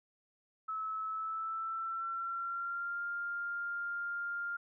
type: tone with pitch glide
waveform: sine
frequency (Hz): 1299 to 1400.3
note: E6 to F6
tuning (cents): -26 to +4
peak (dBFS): -35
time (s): 0.68-4.57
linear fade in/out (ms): 10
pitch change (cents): +130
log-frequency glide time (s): 1.07-3.02
effects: none